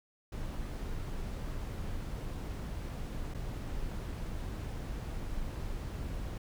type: noise with dropouts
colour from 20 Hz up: brown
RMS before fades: -38 dBFS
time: 0.32-6.38 s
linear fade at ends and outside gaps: 5 ms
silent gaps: 3.34-3.345 s
effects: none